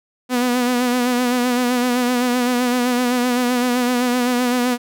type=tone with vibrato; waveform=sawtooth; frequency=246.9 Hz; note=B3; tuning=in tune; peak=-12 dBFS; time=0.29-4.78 s; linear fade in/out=50 ms; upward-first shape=sine; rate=7.8 Hz; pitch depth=41 cents each way; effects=none